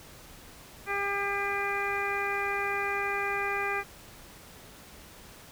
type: harmonic tone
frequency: 400.6 Hz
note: G4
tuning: 38 cents sharp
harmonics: 1 / 2 / 3 / 4 / 5 / 6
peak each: -35 / -35 / -35 / -35 / -35 / -35 dBFS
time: 0.86-3.84 s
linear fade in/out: 50 ms
effects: pink hiss -50 dBFS RMS until 5.51 s